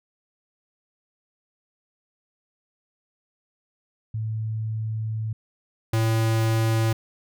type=tone pair in turn; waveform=sine / square; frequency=110 / 112.25 Hz; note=A2 / A2; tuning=0 / +35 cents; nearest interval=unison; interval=35 cents; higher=second; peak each=-25 / -20 dBFS; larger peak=second; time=4.14-5.33 / 5.93-6.93 s; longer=first; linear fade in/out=5 ms; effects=none